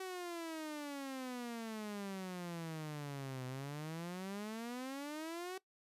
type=exponential two-way sweep; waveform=sawtooth; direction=down then up; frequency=380.1 to 126.8 to 380.1 Hz; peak=-38 dBFS; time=0-5.58 s; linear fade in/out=5 ms; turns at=3.46 s; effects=noise-tail reverb RT60 0.1 s tail -19 dB re dry + resampled to 32000 Hz